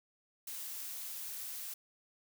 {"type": "noise", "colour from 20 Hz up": "blue", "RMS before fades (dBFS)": -43, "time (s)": [0.47, 1.74], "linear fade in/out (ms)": 5, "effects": []}